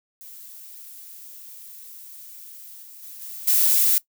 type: noise with level steps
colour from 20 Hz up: violet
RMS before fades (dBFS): -42 / -44 / -40 / -36 / -18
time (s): 0.21-3.98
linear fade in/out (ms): 0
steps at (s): 2.82 / 3.02 / 3.21 / 3.47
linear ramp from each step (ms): 10
effects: noise-tail reverb RT60 0.1 s tail -19 dB re dry